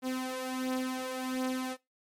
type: beating tone pair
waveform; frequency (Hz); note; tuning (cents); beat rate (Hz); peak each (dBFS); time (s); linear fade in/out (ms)
sawtooth; 256.6 / 258; C4 / C4; -34 / -24; 1.4; -33 / -30; 0.02-1.77; 50
effects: noise-tail reverb RT60 0.2 s tail -20 dB re dry + MP3 64 kbps